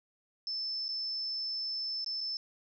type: tone with dropouts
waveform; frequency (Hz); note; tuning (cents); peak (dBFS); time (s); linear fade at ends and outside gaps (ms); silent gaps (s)
sine; 5274; E8; 0; -33; 0.47-2.37; 1; 0.882-0.889 / 2.045-2.062 / 2.207-2.211
effects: none